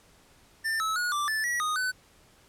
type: tone with pitch steps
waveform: square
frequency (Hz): 1790 / 1299 / 1449 / 1174 / 1751 / 1927 / 1240 / 1507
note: A6 / E6 / F#6 / D6 / A6 / B6 / D#6 / F#6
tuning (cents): +29 / -26 / -37 / -1 / -9 / -43 / -6 / +31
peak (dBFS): -27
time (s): 0.64-1.92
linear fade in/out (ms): 20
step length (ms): 160
effects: pink hiss -59 dBFS RMS until 2.48 s + low-pass 12000 Hz 12 dB/octave